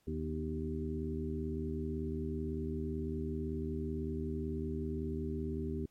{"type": "harmonic tone with a mistuned harmonic", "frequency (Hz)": 78, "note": "D#2", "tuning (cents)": 5, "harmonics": [1, 2, 3, 4, 5], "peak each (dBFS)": [-39, -42, -40, -44, -41], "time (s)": [0.07, 5.86], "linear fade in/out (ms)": 5, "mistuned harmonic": 3, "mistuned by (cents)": 53, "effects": ["pink hiss -74 dBFS RMS until 5.9 s", "MP3 64 kbps"]}